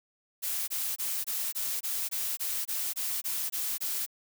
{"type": "noise bursts", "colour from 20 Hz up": "blue", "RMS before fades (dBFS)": -32, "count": 13, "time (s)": [0.42, 4.064], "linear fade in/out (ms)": 20, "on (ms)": 260, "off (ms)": 22, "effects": []}